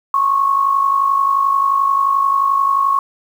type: tone with amplitude modulation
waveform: sine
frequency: 1100 Hz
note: C#6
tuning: 14 cents flat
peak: -9 dBFS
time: 0.14-2.99 s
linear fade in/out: 2 ms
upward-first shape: sine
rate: 51.4 Hz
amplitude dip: 60%
effects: 7-bit